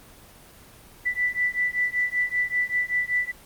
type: beating tone pair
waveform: sine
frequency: 1975.5 / 1980.7 Hz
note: B6 / B6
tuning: 0 / +5 cents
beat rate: 5.2 Hz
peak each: -25 dBFS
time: 1.05-3.32 s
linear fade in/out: 20 ms
effects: pink hiss -49 dBFS RMS until 3.45 s + Opus 24 kbps